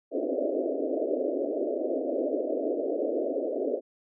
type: band-pass noise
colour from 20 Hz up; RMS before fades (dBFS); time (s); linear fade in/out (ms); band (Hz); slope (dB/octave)
white; -29; 0.11-3.81; 50; 260 to 640; 96
effects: none